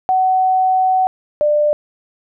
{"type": "tone pair in turn", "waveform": "sine", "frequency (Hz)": [750, 595.3], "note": ["F#5", "D5"], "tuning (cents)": [23, 23], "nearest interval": "major third", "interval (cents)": 400, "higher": "first", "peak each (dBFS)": -11, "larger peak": "neither", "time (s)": [[0.09, 1.07], [1.41, 1.73]], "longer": "first", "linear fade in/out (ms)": 0, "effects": []}